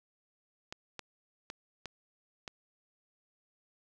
clicks, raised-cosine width 0.2 ms, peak -23 dBFS, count 5, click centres 0.725 / 0.993 / 1.501 / 1.857 / 2.478 s, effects none

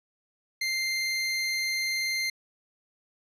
25% pulse tone, 2093 Hz, C7, in tune, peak -23 dBFS, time 0.61-2.3 s, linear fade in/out 5 ms, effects low-pass 11000 Hz 12 dB/octave

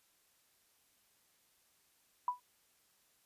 sine tone with exponential decay, 987.8 Hz, B5, in tune, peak -27 dBFS, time 2.28-2.4 s, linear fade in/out 2 ms, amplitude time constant 26 ms, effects white hiss -72 dBFS RMS until 3.25 s + resampled to 32000 Hz

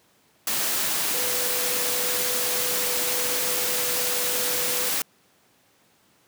sine tone in noise, 494.9 Hz, B4, 4 cents sharp, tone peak -33 dBFS, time 1.14-4.89 s, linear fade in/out 2 ms, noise white, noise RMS -25 dBFS, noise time 0.47-5.02 s, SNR -11 dB, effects pink hiss -61 dBFS RMS until 6.27 s + high-pass 150 Hz 12 dB/octave

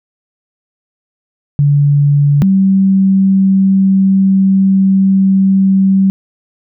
sine tone pair in turn, 143.7 / 192.7 Hz, D3 / G3, -37 / -29 cents, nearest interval perfect fourth, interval 508 cents, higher second, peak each -6 dBFS, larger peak neither, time 1.59-2.42 / 2.42-6.1 s, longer second, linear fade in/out 0 ms, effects none

